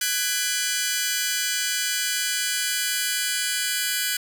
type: chord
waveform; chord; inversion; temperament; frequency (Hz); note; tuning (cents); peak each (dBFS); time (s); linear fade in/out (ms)
10% pulse; G# half-diminished seventh; third; just; 1495.1 / 1661.2 / 1993.5 / 2392; F#6 / G#6 / B6 / D7; +18 / 0 / +16 / +31; -18 / -20 / -22 / -21; 0.01-4.17; 5
effects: none